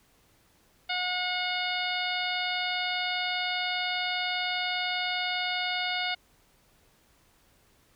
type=harmonic tone with a mistuned harmonic; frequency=725 Hz; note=F#5; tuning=35 cents flat; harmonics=1 / 2 / 3 / 4 / 5 / 6 / 7; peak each=-34 / -35 / -33 / -35 / -35 / -40 / -43 dBFS; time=0.89-6.15 s; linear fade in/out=10 ms; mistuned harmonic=7; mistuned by=-76 cents; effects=pink hiss -64 dBFS RMS until 7.95 s